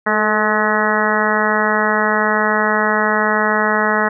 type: harmonic tone with a mistuned harmonic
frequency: 213 Hz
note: G#3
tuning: 44 cents sharp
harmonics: 1 / 2 / 3 / 4 / 5 / 6 / 7 / 8 / 9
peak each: -22 / -22 / -22 / -22 / -22 / -22 / -22 / -22 / -22 dBFS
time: 0.06-4.09 s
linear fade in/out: 10 ms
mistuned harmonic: 2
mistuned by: +35 cents
effects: none